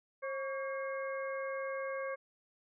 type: harmonic tone with a mistuned harmonic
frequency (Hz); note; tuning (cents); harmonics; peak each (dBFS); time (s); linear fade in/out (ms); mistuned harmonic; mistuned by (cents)
537; C5; +45; 1 / 2 / 3 / 4; -37 / -43 / -45 / -47; 0.22-2.16; 20; 2; +84
effects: none